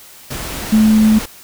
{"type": "tone in noise", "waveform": "sine", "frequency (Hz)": 216.9, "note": "A3", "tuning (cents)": -25, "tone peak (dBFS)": -7, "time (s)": [0.72, 1.19], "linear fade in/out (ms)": 10, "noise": "pink", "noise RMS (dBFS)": -25, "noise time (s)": [0.3, 1.26], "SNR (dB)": 15, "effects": ["white hiss -40 dBFS RMS until 1.43 s"]}